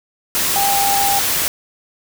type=tone in noise; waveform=sine; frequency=798 Hz; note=G5; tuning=31 cents sharp; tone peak=-16 dBFS; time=0.56-1.19 s; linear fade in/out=0 ms; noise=white; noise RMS=-18 dBFS; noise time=0.35-1.48 s; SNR=-1 dB; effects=none